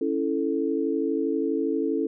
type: chord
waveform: sine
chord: A major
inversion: first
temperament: equal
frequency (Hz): 277.2 / 329.6 / 440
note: C#4 / E4 / A4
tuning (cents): 0 / 0 / 0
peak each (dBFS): -27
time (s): 0.01-2.07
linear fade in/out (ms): 5
effects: none